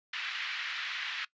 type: band-pass noise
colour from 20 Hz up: pink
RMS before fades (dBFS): -37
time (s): 0.13-1.25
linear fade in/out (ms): 5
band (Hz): 1500 to 3700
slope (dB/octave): 24
effects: noise-tail reverb RT60 0.1 s tail -20 dB re dry + resampled to 16000 Hz